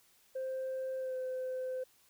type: tone with pitch glide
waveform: sine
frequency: 523.3 to 514 Hz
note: C5 to C5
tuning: 0 to -31 cents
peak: -33 dBFS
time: 0.35-1.84 s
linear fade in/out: 10 ms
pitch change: -31 cents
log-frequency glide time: 0.98-1.16 s
effects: tanh soft clip ceiling -33 dBFS + white hiss -67 dBFS RMS until 2.09 s